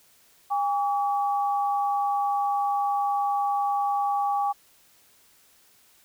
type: tone pair together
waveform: sine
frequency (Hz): 810 / 1140.2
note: G#5 / C#6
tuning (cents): -43 / +48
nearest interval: tritone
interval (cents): 591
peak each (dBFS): -23 / -29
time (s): 0.5-4.53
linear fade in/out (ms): 20
effects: white hiss -59 dBFS RMS until 6.04 s